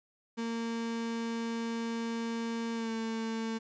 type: tone with pitch glide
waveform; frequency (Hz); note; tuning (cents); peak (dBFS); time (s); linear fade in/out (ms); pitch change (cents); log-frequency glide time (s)
35% pulse; 230 to 224.9; A#3 to A3; -23 to +38; -31; 0.37-3.59; 20; -39; 2.74-2.91
effects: resampled to 16000 Hz + 11-bit